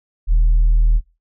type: tone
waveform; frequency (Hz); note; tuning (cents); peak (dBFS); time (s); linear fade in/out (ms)
sine; 39.7; D#1; +36; -8; 0.27-1.01; 50
effects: noise-tail reverb RT60 0.3 s tail -24 dB re dry + tanh soft clip ceiling -8 dBFS